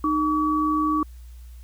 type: tone pair together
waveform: sine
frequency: 307 / 1139.5 Hz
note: D#4 / C#6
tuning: -23 / +47 cents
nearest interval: octave + major seventh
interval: 2270 cents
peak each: -22 dBFS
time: 0.04-1.03 s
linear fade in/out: 2 ms
effects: added 60 Hz sine -39 dBFS peak until 1.63 s + white hiss -59 dBFS RMS until 1.63 s